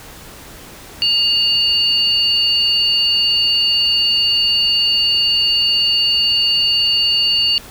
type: tone pair together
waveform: sine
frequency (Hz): 2830 / 4492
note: F7 / C#8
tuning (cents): +22 / +22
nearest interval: minor sixth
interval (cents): 800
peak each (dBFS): -15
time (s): 1.02-7.58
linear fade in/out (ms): 0
effects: pink hiss -37 dBFS RMS until 7.7 s